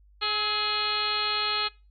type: harmonic tone with a mistuned harmonic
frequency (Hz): 418.8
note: G#4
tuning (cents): +15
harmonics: 1 / 2 / 3 / 4 / 5 / 6 / 7 / 8 / 9 / 10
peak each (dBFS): -39 / -37 / -31 / -38 / -39 / -34 / -36 / -34 / -38 / -29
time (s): 0.21-1.69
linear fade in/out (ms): 20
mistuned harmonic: 3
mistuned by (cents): +38
effects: noise-tail reverb RT60 0.3 s tail -23 dB re dry + added 50 Hz sine -54 dBFS peak until 1.9 s